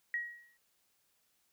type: tone with exponential decay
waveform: sine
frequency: 1902 Hz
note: A#6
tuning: 34 cents sharp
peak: -30 dBFS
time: 0.14-0.57 s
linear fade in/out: 1 ms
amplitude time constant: 93 ms
effects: white hiss -75 dBFS RMS until 1.52 s